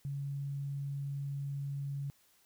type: tone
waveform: sine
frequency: 140.2 Hz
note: C#3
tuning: 20 cents sharp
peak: -35 dBFS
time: 0.05-2.1 s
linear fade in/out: 0 ms
effects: white hiss -68 dBFS RMS until 2.45 s